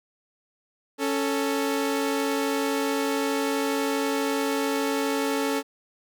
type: tone pair together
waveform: sawtooth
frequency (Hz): 277.2 / 441.8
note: C#4 / A4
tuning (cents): 0 / +7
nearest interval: minor sixth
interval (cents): 807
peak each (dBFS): -22 / -23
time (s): 0.98-5.63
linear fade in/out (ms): 50
effects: none